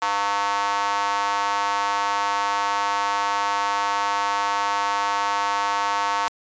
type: tone with high-pass filter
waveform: square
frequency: 100.8 Hz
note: G2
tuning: 49 cents sharp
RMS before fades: -23 dBFS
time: 0.02-6.28 s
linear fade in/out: 0 ms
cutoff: 970 Hz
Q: 3.9
effects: resampled to 16000 Hz